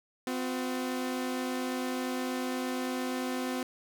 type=tone pair together; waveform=sawtooth; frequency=255.4 / 358.8 Hz; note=C4 / F4; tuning=-42 / +47 cents; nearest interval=tritone; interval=589 cents; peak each=-28 / -34 dBFS; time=0.27-3.63 s; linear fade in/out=2 ms; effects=none